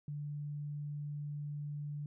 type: tone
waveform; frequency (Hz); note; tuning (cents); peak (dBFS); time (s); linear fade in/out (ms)
sine; 146.7; D3; -2; -38; 0.08-2.06; 2
effects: none